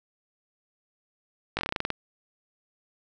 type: slowing click train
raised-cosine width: 0.3 ms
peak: -11 dBFS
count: 11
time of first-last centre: 1.57-1.903 s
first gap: 19 ms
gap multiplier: 1.12
effects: none